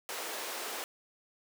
pink high-pass noise, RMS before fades -39 dBFS, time 0.09-0.84 s, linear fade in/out 0 ms, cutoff 380 Hz, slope 24 dB/octave, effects none

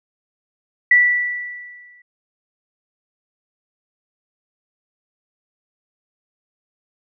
sine tone with exponential decay, 1961 Hz, B6, 13 cents flat, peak -7 dBFS, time 0.91-2.02 s, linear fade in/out 5 ms, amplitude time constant 240 ms, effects none

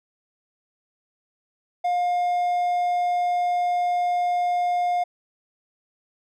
triangle tone, 710 Hz, F5, 28 cents sharp, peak -18 dBFS, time 1.84-5.04 s, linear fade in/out 10 ms, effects none

